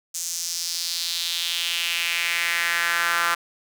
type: tone with high-pass filter sweep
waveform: sawtooth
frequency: 170.7 Hz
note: F3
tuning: 39 cents flat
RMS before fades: -25 dBFS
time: 0.14-3.35 s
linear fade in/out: 10 ms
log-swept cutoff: 6700 to 1300 Hz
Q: 2.9
effects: none